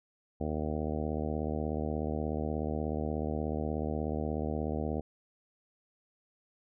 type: harmonic tone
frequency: 76.6 Hz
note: D#2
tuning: 27 cents flat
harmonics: 1 / 2 / 3 / 4 / 5 / 6 / 7 / 8 / 9 / 10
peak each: -36 / -39 / -37 / -40 / -42 / -40 / -43 / -44 / -44 / -46 dBFS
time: 0.4-5.01 s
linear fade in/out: 10 ms
effects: none